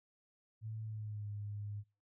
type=tone with pitch glide; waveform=sine; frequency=110 to 103.23 Hz; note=A2 to G#2; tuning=0 to -10 cents; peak=-40 dBFS; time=0.61-1.84 s; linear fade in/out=50 ms; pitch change=-110 cents; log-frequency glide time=0.83-1.28 s; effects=noise-tail reverb RT60 0.3 s tail -26 dB re dry